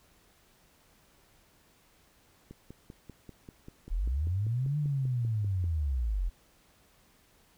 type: click train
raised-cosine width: 3 ms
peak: -32 dBFS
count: 17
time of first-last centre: 2.51-5.641 s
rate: 5.11 Hz
type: linear two-way sweep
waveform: sine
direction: up then down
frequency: 34.65 to 150.8 to 39.29 Hz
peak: -27 dBFS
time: 3.9-6.3 s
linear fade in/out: 20 ms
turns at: 4.78 s
effects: pink hiss -64 dBFS RMS until 7.57 s